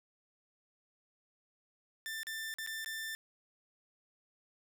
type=tone with dropouts; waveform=sawtooth; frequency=1780 Hz; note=A6; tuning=20 cents sharp; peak=-35 dBFS; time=2.06-3.15 s; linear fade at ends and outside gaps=0 ms; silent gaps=2.232-2.269 / 2.54-2.585 / 2.664-2.673 / 2.846-2.86 s; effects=none